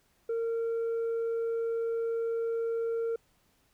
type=tone with tanh clipping; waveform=sine; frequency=459 Hz; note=A#4; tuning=27 cents flat; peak=-29 dBFS; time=0.29-3.16 s; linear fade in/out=5 ms; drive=2 dB; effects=pink hiss -69 dBFS RMS until 3.73 s